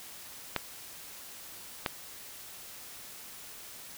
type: clicks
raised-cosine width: 0.3 ms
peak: -12 dBFS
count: 2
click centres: 0.563 / 1.862 s
effects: white hiss -47 dBFS RMS until 3.97 s